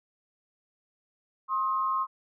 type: tone pair together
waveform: sine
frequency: 1063 / 1263 Hz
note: C6 / D#6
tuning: +27 / +26 cents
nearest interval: minor third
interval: 299 cents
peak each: -26 / -31 dBFS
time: 1.48-2.07 s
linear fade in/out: 50 ms
effects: none